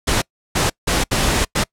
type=noise bursts at uneven times; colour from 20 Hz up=pink; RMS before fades=-17 dBFS; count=5; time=0.07-0.22 / 0.55-0.7 / 0.87-1.04 / 1.11-1.45 / 1.55-1.64 s; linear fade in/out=10 ms; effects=noise-tail reverb RT60 0.1 s tail -26 dB re dry + low-pass 10000 Hz 12 dB/octave